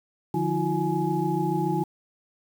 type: tone cluster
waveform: sine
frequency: 149.2 / 176.3 / 322.2 / 356 / 840 Hz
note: D3 / F3 / E4 / F4 / G#5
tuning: +28 / +17 / -39 / +33 / +19 cents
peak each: -29 dBFS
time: 0.34-1.84 s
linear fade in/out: 5 ms
effects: 8-bit